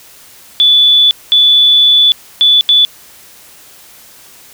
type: tone bursts at uneven times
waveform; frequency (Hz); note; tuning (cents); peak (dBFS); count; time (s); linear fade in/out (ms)
sine; 3464; A7; -28; -4; 4; 0.6-1.11 / 1.32-2.12 / 2.41-2.61 / 2.69-2.85; 0
effects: white hiss -39 dBFS RMS until 4.53 s